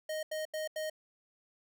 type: tone bursts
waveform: square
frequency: 622.3 Hz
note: D#5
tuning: in tune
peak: -35 dBFS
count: 4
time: 0.09-0.899 s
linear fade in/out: 5 ms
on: 140 ms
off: 83 ms
effects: none